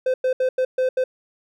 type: tone bursts at uneven times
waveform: triangle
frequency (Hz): 514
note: C5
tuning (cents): -31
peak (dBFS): -15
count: 6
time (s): 0.06-0.14 / 0.24-0.33 / 0.4-0.49 / 0.58-0.65 / 0.78-0.89 / 0.97-1.04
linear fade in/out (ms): 5
effects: none